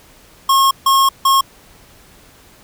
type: tone bursts at uneven times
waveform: square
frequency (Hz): 1083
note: C#6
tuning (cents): -41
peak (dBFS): -10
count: 3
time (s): 0.49-0.71 / 0.86-1.09 / 1.25-1.41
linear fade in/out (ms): 5
effects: pink hiss -46 dBFS RMS until 2.63 s